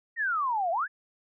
sine exponential two-way sweep, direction down then up, 1907 to 654 to 1793 Hz, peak -25 dBFS, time 0.16-0.88 s, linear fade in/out 50 ms, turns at 0.71 s, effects none

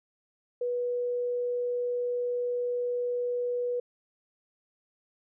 sine tone, 488.3 Hz, B4, 20 cents flat, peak -27 dBFS, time 0.61-3.8 s, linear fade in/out 5 ms, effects none

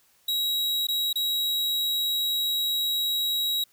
45% pulse tone with dropouts, 3847 Hz, B7, 46 cents flat, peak -24 dBFS, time 0.28-3.64 s, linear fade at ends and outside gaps 5 ms, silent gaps 0.87-0.885 / 1.13-1.156 s, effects white hiss -63 dBFS RMS until 3.72 s

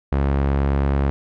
sawtooth tone with low-pass filter, 69.3 Hz, C#2, in tune, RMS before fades -19 dBFS, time 0.12-1.1 s, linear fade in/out 0 ms, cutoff 1700 Hz, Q 0.63, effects none

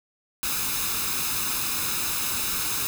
white noise with comb filter, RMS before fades -27 dBFS, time 0.43-2.87 s, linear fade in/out 0 ms, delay 0.78 ms, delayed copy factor +0.6, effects none

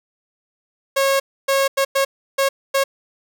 sawtooth tone bursts at uneven times, 546 Hz, C#5, 26 cents flat, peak -11 dBFS, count 6, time 0.96-1.2 / 1.48-1.68 / 1.77-1.85 / 1.95-2.05 / 2.38-2.49 / 2.74-2.84 s, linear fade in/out 10 ms, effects none

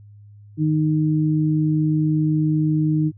sine tone pair together, 154.6 / 309.2 Hz, D#3 / D#4, -11 / -11 cents, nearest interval octave, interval 1200 cents, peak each -18 / -20 dBFS, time 0.57-3.12 s, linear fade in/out 50 ms, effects added 103 Hz sine -42 dBFS peak until 3.17 s

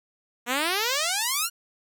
5% pulse exponential sweep, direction up, 233.1 to 1461 Hz, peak -12 dBFS, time 0.46-1.5 s, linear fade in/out 50 ms, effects none

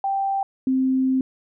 sine tone pair in turn, 784 / 261.6 Hz, G5 / C4, 0 / 0 cents, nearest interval octave + perfect fifth, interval 1900 cents, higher first, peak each -20 / -17 dBFS, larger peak second, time 0.04-0.43 / 0.67-1.21 s, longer second, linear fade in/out 2 ms, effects none

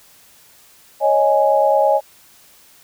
sine chord, C# suspended second, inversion none, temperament just, 554.4 / 623.7 / 831.5 Hz, C#5 / D#5 / G#5, 0 / +4 / +2 cents, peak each -16 dBFS, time 1-2.01 s, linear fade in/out 50 ms, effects white hiss -49 dBFS RMS until 2.83 s

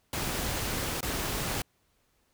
pink noise with dropouts, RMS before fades -32 dBFS, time 0.13-1.62 s, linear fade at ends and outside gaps 2 ms, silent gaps 1.007-1.028 s, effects pink hiss -71 dBFS RMS until 2.33 s

